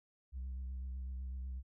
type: tone with vibrato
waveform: sine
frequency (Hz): 64.5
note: C2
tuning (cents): -24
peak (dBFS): -37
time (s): 0.32-1.63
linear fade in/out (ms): 50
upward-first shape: sine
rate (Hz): 8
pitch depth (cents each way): 36
effects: tanh soft clip ceiling -38 dBFS